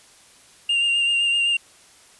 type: tone with vibrato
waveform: triangle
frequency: 2794 Hz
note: F7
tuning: in tune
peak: -16 dBFS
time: 0.69-1.57 s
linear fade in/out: 5 ms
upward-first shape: sine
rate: 7.8 Hz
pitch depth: 21 cents each way
effects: white hiss -51 dBFS RMS until 2.19 s + resampled to 24000 Hz